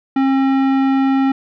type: tone with tanh clipping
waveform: sine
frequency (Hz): 269.1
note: C4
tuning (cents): +49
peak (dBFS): -14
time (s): 0.16-1.32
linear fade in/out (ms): 5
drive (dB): 16
effects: none